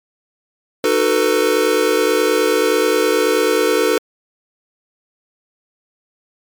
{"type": "chord", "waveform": "square", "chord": "B dominant seventh", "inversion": "first", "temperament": "just", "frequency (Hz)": [308.7, 370.4, 444.5, 493.9], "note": ["D#4", "F#4", "A4", "B4"], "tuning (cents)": [-14, 2, 18, 0], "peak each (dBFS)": [-22, -21, -17, -19], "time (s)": [0.84, 3.98], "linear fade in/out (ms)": 2, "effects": ["MP3 96 kbps"]}